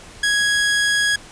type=tone; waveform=sawtooth; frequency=1661.2 Hz; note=G#6; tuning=in tune; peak=-12 dBFS; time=0.23-1.16 s; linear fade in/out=5 ms; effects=pink hiss -41 dBFS RMS until 1.31 s + resampled to 22050 Hz